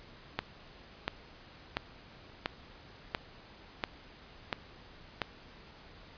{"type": "click train", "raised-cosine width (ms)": 0.3, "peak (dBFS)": -14, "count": 8, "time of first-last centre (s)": [0.39, 5.218], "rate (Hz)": 1.45, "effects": ["pink hiss -54 dBFS RMS until 6.17 s", "resampled to 11025 Hz"]}